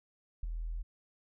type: tone with ADSR envelope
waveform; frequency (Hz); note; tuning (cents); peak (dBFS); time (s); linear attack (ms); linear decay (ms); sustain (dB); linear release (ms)
sine; 41; E1; -9; -27; 0.43-0.83; 6; 9; -7; 19
effects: tanh soft clip ceiling -29 dBFS